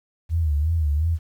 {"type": "tone with vibrato", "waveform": "sine", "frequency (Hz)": 77.78, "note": "D#2", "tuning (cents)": 0, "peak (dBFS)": -18, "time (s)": [0.29, 1.19], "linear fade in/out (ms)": 50, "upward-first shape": "sine", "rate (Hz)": 2.8, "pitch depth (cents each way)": 130, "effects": ["9-bit"]}